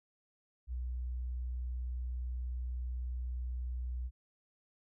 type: tone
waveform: sine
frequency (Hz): 61.74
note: B1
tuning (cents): 0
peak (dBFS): -35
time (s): 0.67-4.11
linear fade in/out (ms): 50
effects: none

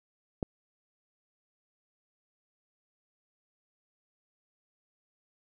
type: click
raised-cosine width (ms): 2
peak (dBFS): -17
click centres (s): 0.428
effects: none

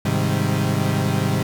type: chord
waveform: 35% pulse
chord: Ab major seventh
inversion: none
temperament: equal with one note detuned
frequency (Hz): 103.47 / 130.81 / 155.56 / 196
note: Ab2 / C3 / Eb3 / G3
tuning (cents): -6 / 0 / 0 / 0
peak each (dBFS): -22 / -22 / -22 / -23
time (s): 0.05-1.43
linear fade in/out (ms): 5
effects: none

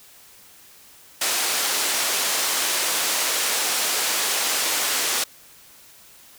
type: band-pass noise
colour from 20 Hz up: white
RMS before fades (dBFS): -23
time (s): 1.21-5.24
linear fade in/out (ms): 5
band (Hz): 370 to 9600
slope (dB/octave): 12
effects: white hiss -49 dBFS RMS until 6.38 s

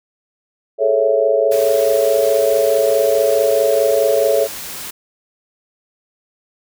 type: chord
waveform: sine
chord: A major seventh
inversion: third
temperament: equal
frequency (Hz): 415.3 / 440 / 554.4 / 659.3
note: G#4 / A4 / C#5 / E5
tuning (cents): 0 / 0 / 0 / 0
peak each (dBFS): -21 / -17 / -15 / -18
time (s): 0.78-4.48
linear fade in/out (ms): 50
type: noise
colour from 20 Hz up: white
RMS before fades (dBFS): -29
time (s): 1.51-4.91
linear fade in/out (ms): 10
effects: none

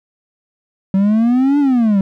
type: exponential two-way sweep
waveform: triangle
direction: up then down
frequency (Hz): 189.2 to 293.7 to 189.2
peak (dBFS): -8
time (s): 0.94-2.01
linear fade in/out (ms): 2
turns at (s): 1.59
effects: none

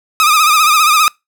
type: tone with vibrato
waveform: sawtooth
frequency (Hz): 1240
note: D#6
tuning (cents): -6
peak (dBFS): -4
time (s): 0.2-1.08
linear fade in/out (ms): 0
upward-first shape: sine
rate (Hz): 15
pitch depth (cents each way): 76
effects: noise-tail reverb RT60 0.2 s tail -25 dB re dry

